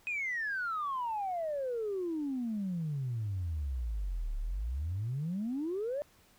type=exponential two-way sweep; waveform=sine; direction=down then up; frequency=2531 to 34.65 to 602 Hz; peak=-31 dBFS; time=0.07-6.02 s; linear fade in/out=0 ms; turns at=4.37 s; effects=tanh soft clip ceiling -28 dBFS + pink hiss -64 dBFS RMS until 6.38 s